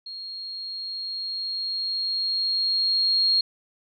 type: tone with level ramp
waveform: sine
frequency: 4262 Hz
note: C8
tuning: 31 cents sharp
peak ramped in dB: -34 to -17 dBFS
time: 0.06-3.41 s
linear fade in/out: 5 ms
effects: none